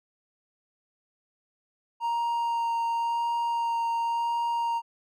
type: tone with vibrato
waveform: triangle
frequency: 932.3 Hz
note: A#5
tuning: in tune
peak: -23 dBFS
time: 2-4.82 s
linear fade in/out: 50 ms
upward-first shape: sine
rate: 0.93 Hz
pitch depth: 10 cents each way
effects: none